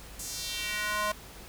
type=tone with high-pass filter sweep; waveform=square; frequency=210 Hz; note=G#3; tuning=19 cents sharp; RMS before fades=-33 dBFS; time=0.19-1.12 s; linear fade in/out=5 ms; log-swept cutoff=7700 to 800 Hz; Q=1.8; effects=added 50 Hz sine -50 dBFS peak until 1.48 s + pink hiss -48 dBFS RMS until 1.48 s